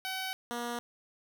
10% pulse tone pair in turn, 758 / 238.8 Hz, F#5 / A#3, +42 / +42 cents, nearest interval octave + minor sixth, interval 2000 cents, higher first, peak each -26 dBFS, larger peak neither, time 0.05-0.33 / 0.51-0.79 s, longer neither, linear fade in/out 0 ms, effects none

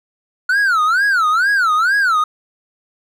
triangle tone with vibrato, 1428 Hz, F6, 38 cents sharp, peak -10 dBFS, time 0.49-2.24 s, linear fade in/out 5 ms, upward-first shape sine, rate 2.2 Hz, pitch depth 260 cents each way, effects none

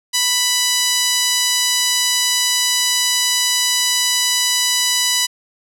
5% pulse tone with band-pass filter, 989 Hz, B5, 2 cents sharp, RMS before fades -17 dBFS, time 0.13-5.27 s, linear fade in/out 20 ms, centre 4300 Hz, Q 0.64, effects none

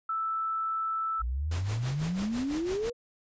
sine tone, 1318.5 Hz, E6, in tune, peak -28 dBFS, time 0.09-1.22 s, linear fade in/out 5 ms
sine exponential sweep, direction up, 54.3 to 495.4 Hz, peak -28 dBFS, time 1.19-2.93 s, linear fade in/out 50 ms
pink noise with tremolo, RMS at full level -38 dBFS, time 1.51-2.9 s, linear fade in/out 5 ms, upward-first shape sine, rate 6 Hz, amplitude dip 75%
effects resampled to 16000 Hz

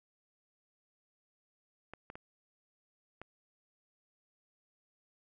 clicks, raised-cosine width 0.5 ms, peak -30 dBFS, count 4, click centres 1.936 / 2.101 / 2.155 / 3.216 s, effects none

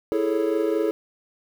triangle chord, A major seventh, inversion second, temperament equal, 329.6 / 415.3 / 440 / 554.4 Hz, E4 / G#4 / A4 / C#5, 0 / 0 / 0 / 0 cents, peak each -23 / -24 / -23 / -27 dBFS, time 0.12-0.91 s, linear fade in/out 0 ms, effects 8-bit

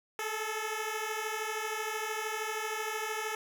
10% pulse beating tone pair, 427.9 / 440.9 Hz, A4 / A4, -48 / +4 cents, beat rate 13 Hz, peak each -28 dBFS, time 0.19-3.35 s, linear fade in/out 2 ms, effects none

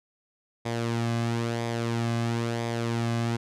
sawtooth tone with flanger, 116.6 Hz, A#2, 1 cent sharp, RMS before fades -28 dBFS, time 0.65-3.37 s, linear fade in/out 10 ms, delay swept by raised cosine 0.7 to 2.2 ms, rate 1 Hz, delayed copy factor -0.5, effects low-pass 8000 Hz 12 dB/octave

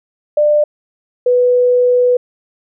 sine tone pair in turn, 596 / 494.1 Hz, D5 / B4, +25 / +1 cents, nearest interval minor third, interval 324 cents, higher first, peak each -8 dBFS, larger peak neither, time 0.37-0.64 / 1.26-2.17 s, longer second, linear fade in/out 5 ms, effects none

